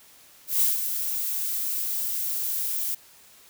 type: noise with ADSR envelope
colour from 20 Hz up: violet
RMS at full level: -20 dBFS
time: 0.47-2.95 s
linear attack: 140 ms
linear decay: 160 ms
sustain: -8 dB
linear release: 9 ms
effects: white hiss -53 dBFS RMS until 3.49 s